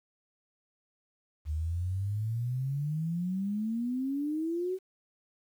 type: exponential sweep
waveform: sine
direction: up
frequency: 73.9 to 382.5 Hz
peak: -29 dBFS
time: 1.45-4.79 s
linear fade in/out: 50 ms
effects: 10-bit